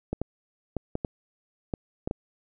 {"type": "clicks", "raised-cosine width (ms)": 2, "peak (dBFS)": -15, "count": 8, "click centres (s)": [0.13, 0.216, 0.767, 0.954, 1.048, 1.738, 2.075, 2.111], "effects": []}